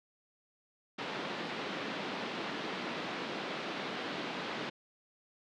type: band-pass noise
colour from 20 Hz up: pink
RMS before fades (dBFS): -39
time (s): 0.98-4.7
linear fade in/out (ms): 10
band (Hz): 190 to 4000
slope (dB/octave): 24
effects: none